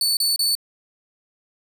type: tone bursts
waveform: sawtooth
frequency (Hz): 4480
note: C#8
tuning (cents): +18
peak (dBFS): -15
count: 3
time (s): 0.01-0.552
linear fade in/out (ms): 2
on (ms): 160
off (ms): 31
effects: none